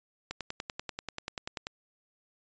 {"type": "click train", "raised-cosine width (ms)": 0.2, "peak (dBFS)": -18, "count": 15, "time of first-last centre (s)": [0.31, 1.669], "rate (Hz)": 10.3, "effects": ["resampled to 16000 Hz"]}